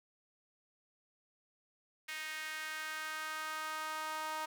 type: tone with high-pass filter sweep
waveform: sawtooth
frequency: 311.8 Hz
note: D#4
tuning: 4 cents sharp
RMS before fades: -41 dBFS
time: 2.08-4.46 s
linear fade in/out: 10 ms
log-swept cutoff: 2000 to 960 Hz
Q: 2.5
effects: none